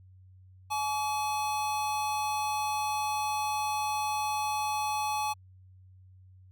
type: tone pair together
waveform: square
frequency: 850 / 1142.4 Hz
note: G#5 / D6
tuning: +40 / -48 cents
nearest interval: perfect fourth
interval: 512 cents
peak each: -30 / -37 dBFS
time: 0.7-5.34 s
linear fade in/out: 20 ms
effects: added 93 Hz sine -52 dBFS peak until 6.51 s